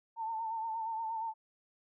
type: tone with vibrato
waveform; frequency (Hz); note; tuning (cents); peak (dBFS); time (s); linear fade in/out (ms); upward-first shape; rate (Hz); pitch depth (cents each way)
sine; 897; A5; +33; -34; 0.16-1.34; 50; sine; 8.5; 47
effects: none